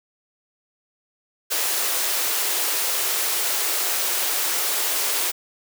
white high-pass noise, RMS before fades -23 dBFS, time 1.5-5.32 s, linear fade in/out 20 ms, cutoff 320 Hz, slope 48 dB/octave, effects none

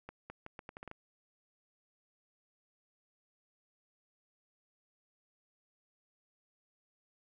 accelerating click train, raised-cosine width 0.5 ms, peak -30 dBFS, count 9, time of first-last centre 0.09-0.914 s, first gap 210 ms, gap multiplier 0.78, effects none

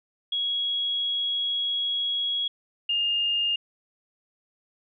sine tone pair in turn, 3322 / 2824 Hz, G#7 / F7, 0 / +19 cents, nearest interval minor third, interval 281 cents, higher first, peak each -24 / -22 dBFS, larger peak second, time 0.32-2.48 / 2.89-3.56 s, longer first, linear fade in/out 5 ms, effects none

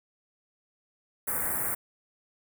white band-stop noise, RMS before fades -30 dBFS, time 1.27-1.75 s, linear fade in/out 10 ms, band 2000 to 8600 Hz, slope 48 dB/octave, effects none

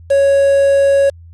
triangle tone with quantisation, 554.4 Hz, C#5, in tune, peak -6 dBFS, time 0.1-1.1 s, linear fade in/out 10 ms, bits 5, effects added 84 Hz sine -35 dBFS peak until 1.33 s + resampled to 24000 Hz

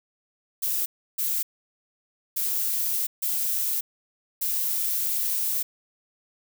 violet noise bursts at uneven times, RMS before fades -26 dBFS, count 5, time 0.62-0.86 / 1.18-1.43 / 2.36-3.07 / 3.22-3.81 / 4.41-5.63 s, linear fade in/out 10 ms, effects none

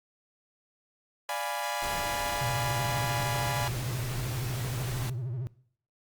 sawtooth chord, D diminished seventh, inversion none, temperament equal, 587.3 / 698.5 / 830.6 / 987.8 Hz, D5 / F5 / Ab5 / Cb6, 0 / 0 / 0 / 0 cents, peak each -33 / -34 / -30 / -32 dBFS, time 1.29-3.68 s, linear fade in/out 2 ms
pink noise, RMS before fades -38 dBFS, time 1.82-5.1 s, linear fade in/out 5 ms
triangle tone with vibrato, 123.47 Hz, B2, in tune, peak -29 dBFS, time 2.41-5.47 s, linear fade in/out 0 ms, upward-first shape sine, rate 13 Hz, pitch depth 170 cents each way
effects noise-tail reverb RT60 0.6 s tail -20 dB re dry + Opus 48 kbps

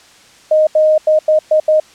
sine tone bursts at uneven times, 620 Hz, D#5, 6 cents flat, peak -7 dBFS, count 6, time 0.51-0.67 / 0.75-0.98 / 1.07-1.19 / 1.28-1.39 / 1.51-1.6 / 1.68-1.8 s, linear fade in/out 5 ms, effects white hiss -44 dBFS RMS until 1.94 s + low-pass 7000 Hz 12 dB/octave

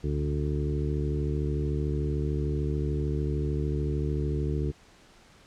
harmonic tone with a mistuned harmonic, 73.42 Hz, D2, in tune, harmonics 1 / 2 / 3 / 4 / 5 / 6, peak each -29 / -30 / -41 / -36 / -35 / -38 dBFS, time 0.03-4.72 s, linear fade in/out 20 ms, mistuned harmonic 1, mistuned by -53 cents, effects pink hiss -56 dBFS RMS until 5.46 s + low-pass 7000 Hz 12 dB/octave

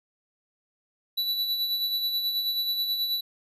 square tone with tremolo, 3951 Hz, B7, in tune, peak -24 dBFS, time 1.17-3.21 s, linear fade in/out 10 ms, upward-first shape sine, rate 9.3 Hz, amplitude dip 45%, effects resampled to 32000 Hz

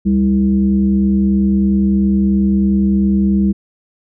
sine tone with frequency modulation, 198.5 Hz, G3, 22 cents sharp, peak -10 dBFS, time 0.05-3.53 s, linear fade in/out 20 ms, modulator 129 Hz, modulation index 0.61, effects none

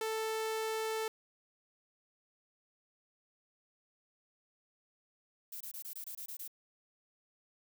sawtooth tone, 441.1 Hz, A4, 4 cents sharp, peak -30 dBFS, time 0.01-1.08 s, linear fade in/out 2 ms
violet noise bursts, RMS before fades -44 dBFS, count 9, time 5.52-6.478 s, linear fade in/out 5 ms, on 86 ms, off 23 ms
effects none

